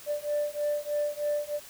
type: beating tone pair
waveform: sine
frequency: 588 / 591.2 Hz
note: D5 / D5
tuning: +2 / +11 cents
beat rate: 3.2 Hz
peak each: -29 dBFS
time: 0.06-1.6 s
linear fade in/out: 50 ms
effects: tanh soft clip ceiling -22 dBFS + white hiss -48 dBFS RMS until 1.69 s